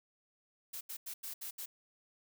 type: noise bursts at uneven times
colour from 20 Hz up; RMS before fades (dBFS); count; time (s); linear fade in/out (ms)
blue; -43; 6; 0.73-0.81 / 0.89-0.97 / 1.06-1.14 / 1.23-1.34 / 1.41-1.51 / 1.58-1.66; 10
effects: none